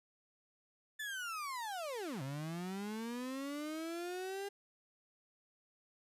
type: linear two-way sweep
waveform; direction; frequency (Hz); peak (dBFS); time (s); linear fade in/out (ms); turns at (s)
35% pulse; down then up; 1765 to 130 to 403.9; -38; 0.99-4.49; 10; 2.22
effects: resampled to 32000 Hz